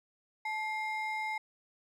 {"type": "ring-modulated tone", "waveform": "triangle", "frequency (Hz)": 1491, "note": "F#6", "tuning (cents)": 13, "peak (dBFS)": -28, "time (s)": [0.45, 1.38], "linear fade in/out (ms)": 5, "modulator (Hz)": 623, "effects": []}